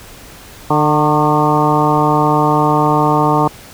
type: harmonic tone with a mistuned harmonic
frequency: 150 Hz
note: D3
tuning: 37 cents sharp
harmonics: 1 / 2 / 3 / 4 / 5 / 6 / 7 / 8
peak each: -17 / -17 / -19 / -22 / -18 / -16 / -18 / -21 dBFS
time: 0.7-3.48 s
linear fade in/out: 5 ms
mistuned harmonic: 7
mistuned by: +56 cents
effects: pink hiss -37 dBFS RMS until 3.73 s